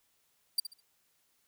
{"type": "tone with echo", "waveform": "sawtooth", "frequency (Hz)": 4699, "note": "D8", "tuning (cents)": 0, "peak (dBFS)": -22, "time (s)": [0.58, 0.6], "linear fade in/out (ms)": 5, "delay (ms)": 68, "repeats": 3, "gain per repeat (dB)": -12, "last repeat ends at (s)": 0.804, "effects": ["white hiss -73 dBFS RMS until 1.47 s"]}